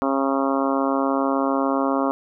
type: harmonic tone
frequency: 136.4 Hz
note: C#3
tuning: 28 cents flat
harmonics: 2 / 3 / 4 / 5 / 6 / 7 / 8 / 9 / 10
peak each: -22 / -29 / -26 / -28 / -31 / -30 / -28 / -31 / -35 dBFS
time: 0.02-2.11 s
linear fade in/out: 0 ms
effects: none